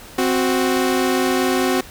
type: tone pair together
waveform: sawtooth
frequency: 261 / 369.1 Hz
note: C4 / F#4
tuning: -4 / -4 cents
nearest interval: tritone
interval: 600 cents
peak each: -15 dBFS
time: 0.18-1.81 s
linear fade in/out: 5 ms
effects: pink hiss -40 dBFS RMS until 1.9 s